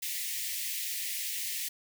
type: high-pass noise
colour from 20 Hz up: white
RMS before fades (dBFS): -35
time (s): 0.02-1.69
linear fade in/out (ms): 10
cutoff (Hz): 1800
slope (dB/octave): 96
effects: none